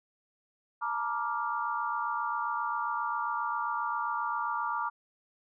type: chord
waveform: sine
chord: Bb major seventh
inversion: third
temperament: equal with one note detuned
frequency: 880 / 947.5 / 1174.7 / 1396.9 Hz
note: A5 / Bb5 / D6 / F6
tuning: 0 / +28 / 0 / 0 cents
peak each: -38 / -34 / -33 / -37 dBFS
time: 0.81-4.9 s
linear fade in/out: 20 ms
effects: none